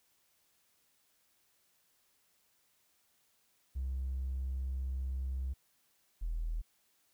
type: tone pair in turn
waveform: triangle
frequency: 65.41 / 40.57 Hz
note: C2 / E1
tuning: 0 / -27 cents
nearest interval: minor sixth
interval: 827 cents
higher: first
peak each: -30 / -29 dBFS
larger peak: second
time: 3.75-5.54 / 6.21-6.62 s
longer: first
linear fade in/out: 20 ms
effects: tanh soft clip ceiling -31 dBFS + white hiss -73 dBFS RMS until 7.13 s